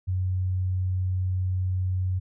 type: tone with vibrato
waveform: sine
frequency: 92.5 Hz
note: F#2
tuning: in tune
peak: -23 dBFS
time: 0.07-2.2 s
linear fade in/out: 20 ms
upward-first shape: sine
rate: 20 Hz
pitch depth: 9 cents each way
effects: none